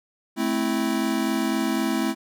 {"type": "chord", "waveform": "square", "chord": "A minor", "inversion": "none", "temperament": "equal with one note detuned", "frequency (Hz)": [217.7, 261.6, 329.6], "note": ["A3", "C4", "E4"], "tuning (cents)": [-18, 0, 0], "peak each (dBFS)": -27, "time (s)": [0.36, 2.15], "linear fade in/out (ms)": 50, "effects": []}